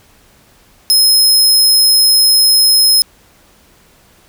sawtooth tone, 5140 Hz, E8, 45 cents flat, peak -4 dBFS, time 0.9-3.02 s, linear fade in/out 0 ms, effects pink hiss -48 dBFS RMS until 4.28 s

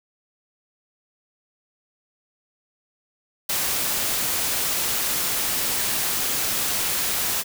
white noise with ADSR envelope, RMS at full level -22 dBFS, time 3.49-7.44 s, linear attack 7 ms, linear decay 4 ms, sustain -2 dB, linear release 41 ms, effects none

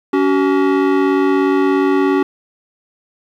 square tone pair together, 282 / 379 Hz, C#4 / F#4, +30 / +42 cents, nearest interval perfect fourth, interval 512 cents, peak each -15 dBFS, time 0.13-2.23 s, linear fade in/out 5 ms, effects low-pass 2000 Hz 12 dB/octave + 8-bit

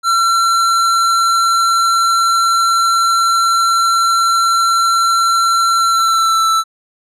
square tone with pitch glide, 1356 to 1325 Hz, E6 to E6, +49 to +9 cents, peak -11 dBFS, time 0.03-6.64 s, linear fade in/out 50 ms, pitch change -40 cents, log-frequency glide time 5.75-6.51 s, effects low-pass 10000 Hz 12 dB/octave

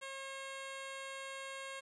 10% pulse tone, 540 Hz, C#5, 45 cents flat, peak -35 dBFS, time 0.01-1.81 s, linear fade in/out 20 ms, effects resampled to 24000 Hz + 12-bit

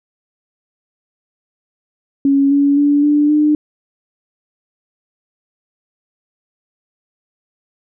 sine tone with pitch steps, 277.2 / 282.9 / 288.6 / 294.5 / 300.5 Hz, C#4 / C#4 / D4 / D4 / D4, 0 / +35 / -30 / +5 / +40 cents, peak -9 dBFS, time 2.25-3.55 s, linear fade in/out 2 ms, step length 260 ms, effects none

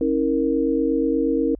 sine tone cluster, 272.9 / 321.3 / 465.4 Hz, C#4 / E4 / A#4, -27 / -44 / -3 cents, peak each -22 dBFS, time 0.01-1.55 s, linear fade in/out 2 ms, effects added 50 Hz sine -39 dBFS peak until 1.59 s

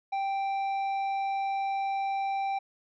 triangle tone with tanh clipping, 784 Hz, G5, in tune, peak -29 dBFS, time 0.12-2.59 s, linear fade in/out 10 ms, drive 12 dB, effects none

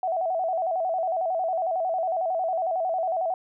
sine tone with vibrato, 700 Hz, F5, 4 cents sharp, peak -23 dBFS, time 0.03-3.34 s, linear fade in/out 2 ms, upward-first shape square, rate 11 Hz, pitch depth 110 cents each way, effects none

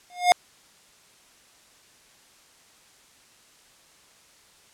square tone with exponential growth, 715 Hz, F5, 41 cents sharp, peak -11 dBFS, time 0.1-0.32 s, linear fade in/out 0 ms, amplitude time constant 46 ms, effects white hiss -56 dBFS RMS until 4.73 s + low-pass 9000 Hz 12 dB/octave

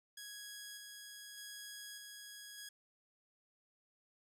10% pulse tone with tremolo, 1661.2 Hz, G#6, in tune, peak -39 dBFS, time 0.17-2.69 s, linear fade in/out 5 ms, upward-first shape square, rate 0.83 Hz, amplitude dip 25%, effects none

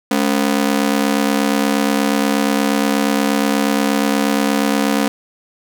sawtooth ring-modulated tone, 246.9 Hz, B3, in tune, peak -7 dBFS, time 0.11-5.08 s, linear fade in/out 0 ms, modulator 34.2 Hz, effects none

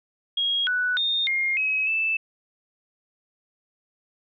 sine tone with pitch steps, 3281 / 1483 / 3661 / 2128 / 2552 / 2637 Hz, G#7 / F#6 / A#7 / C7 / D#7 / E7, -22 / +4 / -32 / +29 / +43 / 0 cents, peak -21 dBFS, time 0.37-2.17 s, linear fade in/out 5 ms, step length 300 ms, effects none

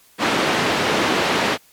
pink band-pass noise, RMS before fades -19 dBFS, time 0.18-1.58 s, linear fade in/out 50 ms, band 250 to 3700 Hz, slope 12 dB/octave, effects white hiss -53 dBFS RMS until 1.72 s + MP3 96 kbps

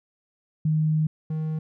sine / triangle tone pair in turn, 155.56 / 156.82 Hz, D#3 / D#3, 0 / +14 cents, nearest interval unison, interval 14 cents, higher second, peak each -19 / -23 dBFS, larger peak first, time 0.65-1.07 / 1.3-1.59 s, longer first, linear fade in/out 5 ms, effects none

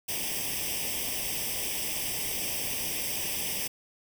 white noise with comb filter, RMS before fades -32 dBFS, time 0.08-3.68 s, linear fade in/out 10 ms, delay 0.36 ms, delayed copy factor +0.9, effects none

